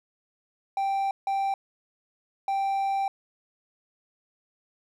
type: tone bursts at uneven times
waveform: triangle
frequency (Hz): 784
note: G5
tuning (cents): 0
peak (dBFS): -22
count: 3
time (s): 0.77-1.11 / 1.27-1.54 / 2.48-3.08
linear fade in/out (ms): 2
effects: none